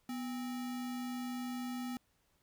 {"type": "tone with sample-and-hold", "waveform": "sine", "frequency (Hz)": 246.9, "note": "B3", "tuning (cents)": 0, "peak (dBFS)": -37, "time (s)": [0.09, 1.97], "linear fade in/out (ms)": 2, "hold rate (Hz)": 1050, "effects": ["pink hiss -75 dBFS RMS until 2.42 s"]}